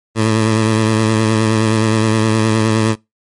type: tone with vibrato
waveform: 15% pulse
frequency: 110 Hz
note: A2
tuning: in tune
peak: -5 dBFS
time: 0.15-2.96 s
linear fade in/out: 50 ms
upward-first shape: sine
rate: 9.6 Hz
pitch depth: 34 cents each way
effects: noise-tail reverb RT60 0.2 s tail -24 dB re dry + MP3 48 kbps